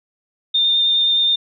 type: tone with vibrato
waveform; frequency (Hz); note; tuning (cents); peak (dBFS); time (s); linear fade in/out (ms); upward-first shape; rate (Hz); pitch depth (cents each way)
sine; 3623; A7; +50; -13; 0.54-1.36; 10; square; 9.5; 8
effects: none